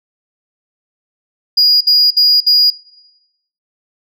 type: tone bursts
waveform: sine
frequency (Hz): 4881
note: D#8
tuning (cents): -34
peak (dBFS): -4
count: 4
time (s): 1.57-2.704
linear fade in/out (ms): 10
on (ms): 240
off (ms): 58
effects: noise-tail reverb RT60 0.9 s tail -21 dB re dry + tanh soft clip ceiling -5 dBFS